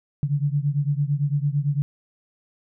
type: beating tone pair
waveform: sine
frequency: 140.8 / 149.7 Hz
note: C#3 / D3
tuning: +27 / +33 cents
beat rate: 8.9 Hz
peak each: -22 / -24 dBFS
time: 0.23-1.82 s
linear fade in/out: 0 ms
effects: none